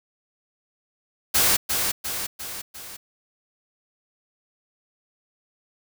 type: noise with echo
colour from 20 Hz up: white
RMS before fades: -19 dBFS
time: 1.34-1.57 s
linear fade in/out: 10 ms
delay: 350 ms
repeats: 4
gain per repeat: -5 dB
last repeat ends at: 2.97 s
effects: none